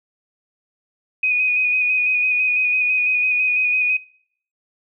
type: tone with vibrato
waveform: sine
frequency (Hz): 2489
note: D#7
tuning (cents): 0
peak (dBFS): -15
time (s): 1.23-3.97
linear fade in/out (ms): 5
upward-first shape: square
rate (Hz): 6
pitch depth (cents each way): 20
effects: noise-tail reverb RT60 0.6 s tail -22 dB re dry